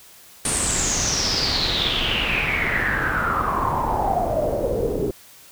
pink noise with low-pass filter sweep, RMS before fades -22 dBFS, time 0.45-5.11 s, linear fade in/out 2 ms, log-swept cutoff 9300 to 390 Hz, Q 8.7, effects white hiss -47 dBFS RMS until 5.51 s

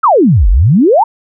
sine exponential two-way sweep, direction down then up, 1396.9 to 41.2 to 971 Hz, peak -4 dBFS, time 0.03-1.04 s, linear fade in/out 10 ms, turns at 0.49 s, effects none

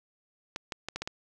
clicks, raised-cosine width 0.2 ms, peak -17 dBFS, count 6, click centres 0.561 / 0.722 / 0.886 / 0.96 / 1.02 / 1.075 s, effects none

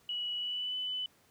sine tone with pitch glide, 2932 to 3002 Hz, F#7 to F#7, -16 to +24 cents, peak -33 dBFS, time 0.09-1.06 s, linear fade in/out 2 ms, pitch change +40 cents, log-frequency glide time 0.36-0.77 s, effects pink hiss -66 dBFS RMS until 1.3 s + high-pass 80 Hz 12 dB/octave

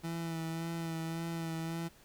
30% pulse tone with vibrato, 164.81 Hz, E3, in tune, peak -33 dBFS, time 0.03-1.89 s, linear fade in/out 20 ms, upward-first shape sine, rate 1.8 Hz, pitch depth 24 cents each way, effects pink hiss -61 dBFS RMS until 2.04 s

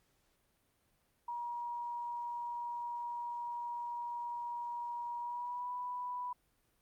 sine tone with pitch glide, 954 to 987.1 Hz, A#5 to B5, +40 to -1 cents, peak -37 dBFS, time 1.28-6.33 s, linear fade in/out 5 ms, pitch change +59 cents, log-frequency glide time 5.19-5.72 s, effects pink hiss -75 dBFS RMS until 6.81 s + Opus 48 kbps

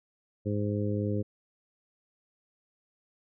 harmonic tone, 103.5 Hz, G#2, 5 cents flat, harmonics 1 / 2 / 3 / 4 / 5, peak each -30 / -33 / -35 / -36 / -37 dBFS, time 0.45-1.23 s, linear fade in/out 20 ms, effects none

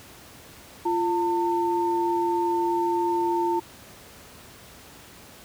sine tone pair together, 345.7 / 900.8 Hz, F4 / A5, -18 / +40 cents, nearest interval octave + perfect fourth, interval 1658 cents, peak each -24 dBFS, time 0.85-3.6 s, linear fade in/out 10 ms, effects pink hiss -47 dBFS RMS until 5.44 s + high-pass 60 Hz 12 dB/octave

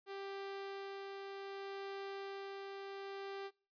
sawtooth tone with tremolo, 393.4 Hz, G4, 6 cents sharp, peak -39 dBFS, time 0.06-3.51 s, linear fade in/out 50 ms, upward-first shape sine, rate 0.65 Hz, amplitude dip 25%, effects noise-tail reverb RT60 0.4 s tail -25 dB re dry + resampled to 11025 Hz

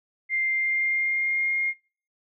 sine tone with pitch glide, 2099 to 2131 Hz, C7 to C7, +5 to +31 cents, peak -22 dBFS, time 0.29-1.74 s, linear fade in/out 50 ms, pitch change +26 cents, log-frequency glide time 0.52-1.53 s, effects noise-tail reverb RT60 0.5 s tail -24 dB re dry

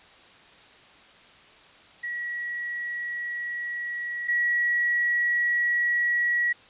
sine tone pair in turn, 1922 / 1922 Hz, B6 / B6, -48 / -48 cents, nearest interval unison, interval 0 cents, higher neither, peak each -29 / -21 dBFS, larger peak second, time 2.03-4.28 / 4.28-6.53 s, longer neither, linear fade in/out 10 ms, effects white hiss -52 dBFS RMS until 6.69 s + resampled to 8000 Hz

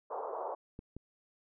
pink band-pass noise, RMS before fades -39 dBFS, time 0.1-0.55 s, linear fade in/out 10 ms, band 420 to 1100 Hz, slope 48 dB/octave
clicks, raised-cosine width 3 ms, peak -31 dBFS, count 2, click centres 0.791 / 0.966 s
effects none

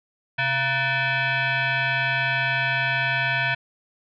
sine tone with frequency modulation, 130.81 Hz, C3, in tune, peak -20 dBFS, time 0.38-3.55 s, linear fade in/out 10 ms, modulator 816 Hz, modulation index 3.2, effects none

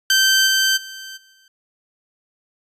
15% pulse tone with level steps, 1552 Hz, G6, 18 cents flat, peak -6 / -8 / -26 / -43 / -45 dBFS, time 0.1-1.48 s, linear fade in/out 2 ms, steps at 0.46 / 0.76 / 1.16 / 1.32 s, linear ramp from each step 20 ms, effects resampled to 32000 Hz

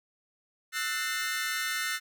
sawtooth chord, F# half-diminished seventh, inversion third, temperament equal with one note detuned, 1318.5 / 1480 / 1799.1 / 2093 Hz, E6 / F#6 / A6 / C7, 0 / 0 / +38 / 0 cents, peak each -34 / -32 / -30 / -32 dBFS, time 0.72-2 s, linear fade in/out 50 ms, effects none

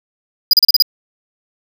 square tone bursts, 4908 Hz, D#8, 25 cents flat, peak -6 dBFS, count 6, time 0.51-0.823 s, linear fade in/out 2 ms, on 23 ms, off 35 ms, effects none

